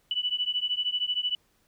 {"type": "beating tone pair", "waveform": "sine", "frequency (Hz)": [2960, 2973], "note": ["F#7", "F#7"], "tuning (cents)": [0, 8], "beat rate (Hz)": 13, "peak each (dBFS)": -29, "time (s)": [0.11, 1.35], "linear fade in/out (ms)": 2, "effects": ["pink hiss -68 dBFS RMS until 1.67 s"]}